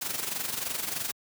white noise with amplitude modulation, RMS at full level -30 dBFS, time 0.01-1.12 s, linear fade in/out 10 ms, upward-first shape sine, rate 23.2 Hz, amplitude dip 65%, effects high-pass 80 Hz 12 dB/octave

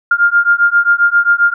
sine beating tone pair, 1401 / 1408.5 Hz, F6 / F6, +5 / +14 cents, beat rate 7.5 Hz, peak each -11 dBFS, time 0.11-1.54 s, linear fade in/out 5 ms, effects none

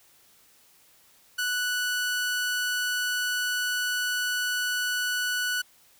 sawtooth tone, 1480 Hz, F#6, in tune, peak -22 dBFS, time 1.38-5.62 s, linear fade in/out 10 ms, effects white hiss -59 dBFS RMS until 5.99 s

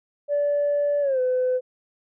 sine tone with pitch glide, 579 to 507 Hz, D5 to B4, -25 to +45 cents, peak -18 dBFS, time 0.28-1.61 s, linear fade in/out 50 ms, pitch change -230 cents, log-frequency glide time 1.01-1.2 s, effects tanh soft clip ceiling -16 dBFS

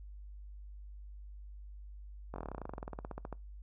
slowing click train, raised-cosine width 1 ms, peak -27 dBFS, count 24, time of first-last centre 2.34-3.327 s, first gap 21 ms, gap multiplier 1.06, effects noise-tail reverb RT60 0.2 s tail -23 dB re dry + added 50 Hz sine -46 dBFS peak until 3.62 s

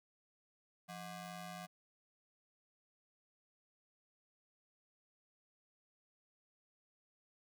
sawtooth ring-modulated tone, 451.3 Hz, A4, 44 cents sharp, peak -39 dBFS, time 0.88-1.67 s, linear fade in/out 20 ms, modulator 277 Hz, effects none

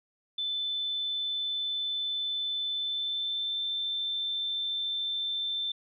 sine tone with pitch glide, 3520 to 3553 Hz, A7 to A7, 0 to +16 cents, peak -29 dBFS, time 0.38-5.72 s, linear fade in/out 5 ms, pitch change +16 cents, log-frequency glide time 2.71-3.61 s, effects none

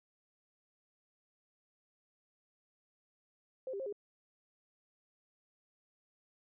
sine tone with pitch steps, 520 / 396.6 / 533 / 409.2 Hz, C5 / G4 / C5 / G#4, -11 / +20 / +32 / -26 cents, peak -37 dBFS, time 3.67-3.926 s, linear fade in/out 2 ms, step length 64 ms, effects none

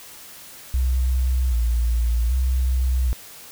sine tone with vibrato, 60.9 Hz, B1, 24 cents flat, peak -17 dBFS, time 0.74-3.13 s, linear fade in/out 0 ms, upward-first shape square, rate 0.64 Hz, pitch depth 75 cents each way, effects white hiss -42 dBFS RMS until 3.51 s

